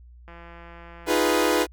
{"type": "click train", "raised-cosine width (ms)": 0.5, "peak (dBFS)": -30, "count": 145, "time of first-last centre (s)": [0.28, 1.127], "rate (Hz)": 170}
{"type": "chord", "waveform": "sawtooth", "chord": "F half-diminished seventh", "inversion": "third", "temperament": "equal", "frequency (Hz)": [311.1, 349.2, 415.3, 493.9], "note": ["Eb4", "F4", "Ab4", "Cb5"], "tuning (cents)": [0, 0, 0, 0], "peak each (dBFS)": [-21, -21, -22, -20], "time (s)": [1.06, 1.67], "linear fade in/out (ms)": 50}
{"effects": ["added 60 Hz sine -45 dBFS peak until 1.72 s"]}